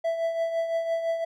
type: tone with tremolo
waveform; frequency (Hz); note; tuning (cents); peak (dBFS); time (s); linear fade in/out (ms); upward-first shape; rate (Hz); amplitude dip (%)
triangle; 662; E5; +7; -20; 0.04-1.25; 10; triangle; 5.9; 60
effects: none